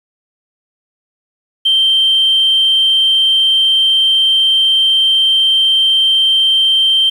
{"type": "tone", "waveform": "sine", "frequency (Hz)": 3136, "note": "G7", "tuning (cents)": 0, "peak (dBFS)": -7, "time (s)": [1.65, 7.1], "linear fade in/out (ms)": 10, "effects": ["tanh soft clip ceiling -4 dBFS", "7-bit"]}